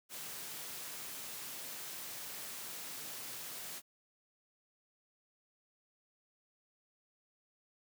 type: high-pass noise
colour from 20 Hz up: white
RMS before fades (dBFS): -45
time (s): 0.09-3.82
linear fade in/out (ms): 50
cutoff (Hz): 100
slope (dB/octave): 24
effects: none